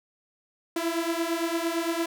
sawtooth beating tone pair, 329.6 / 338.4 Hz, E4 / E4, 0 / +45 cents, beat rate 8.8 Hz, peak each -25 / -25 dBFS, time 0.76-2.06 s, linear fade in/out 5 ms, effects none

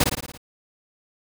pink noise with echo, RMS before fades -18 dBFS, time 0-0.04 s, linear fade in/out 5 ms, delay 56 ms, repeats 6, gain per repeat -4 dB, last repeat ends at 0.376 s, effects none

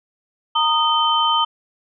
sine tone cluster, 921 / 1240 / 3085 Hz, A#5 / D#6 / G7, -21 / -6 / -28 cents, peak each -19 dBFS, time 0.55-1.45 s, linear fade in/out 10 ms, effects none

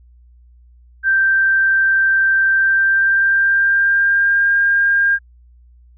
sine tone with pitch glide, 1568 to 1607.4 Hz, G6 to G6, 0 to +43 cents, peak -11 dBFS, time 1.03-5.19 s, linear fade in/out 50 ms, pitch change +43 cents, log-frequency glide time 2.54-4.53 s, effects added 60 Hz sine -44 dBFS peak until 5.97 s

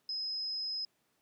sine tone, 5090 Hz, D#8, 39 cents sharp, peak -34 dBFS, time 0.09-0.85 s, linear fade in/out 2 ms, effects pink hiss -75 dBFS RMS until 1.21 s + high-pass 150 Hz 12 dB/octave

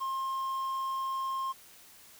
triangle tone, 1064 Hz, C6, 29 cents sharp, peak -29 dBFS, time 0-1.53 s, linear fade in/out 20 ms, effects white hiss -55 dBFS RMS until 2.19 s

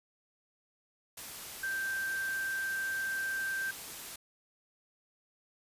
sine tone in noise, 1568 Hz, G6, in tune, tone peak -32 dBFS, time 1.63-3.71 s, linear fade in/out 5 ms, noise white, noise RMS -44 dBFS, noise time 1.17-4.16 s, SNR +9 dB, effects resampled to 32000 Hz

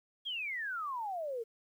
sine exponential sweep, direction down, 3341 to 440 Hz, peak -35 dBFS, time 0.25-1.44 s, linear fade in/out 20 ms, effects 11-bit

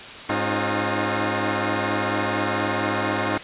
10% pulse tone cluster, 103.9 / 269.7 / 307.4 / 354.9 Hz, G#2 / C#4 / D#4 / F4, +1 / -47 / -21 / +28 cents, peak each -19 dBFS, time 0.29-3.38 s, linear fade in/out 5 ms, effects white hiss -37 dBFS RMS until 3.43 s + resampled to 8000 Hz

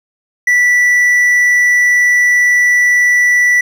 triangle tone with hard clipping, 1963 Hz, B6, 11 cents flat, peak -8 dBFS, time 0.47-3.61 s, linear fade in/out 5 ms, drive 6 dB, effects none

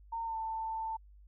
sine tone with pitch glide, 915 to 890.5 Hz, A#5 to A5, -32 to +21 cents, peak -34 dBFS, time 0.12-0.97 s, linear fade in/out 10 ms, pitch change -47 cents, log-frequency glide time 0.24-0.36 s, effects added 50 Hz sine -54 dBFS peak until 1.27 s

